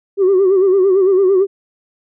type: tone with vibrato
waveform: sine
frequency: 381.9 Hz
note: G4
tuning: 45 cents flat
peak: -7 dBFS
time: 0.17-1.47 s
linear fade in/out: 50 ms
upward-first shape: sine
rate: 8.9 Hz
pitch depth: 84 cents each way
effects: tanh soft clip ceiling -6 dBFS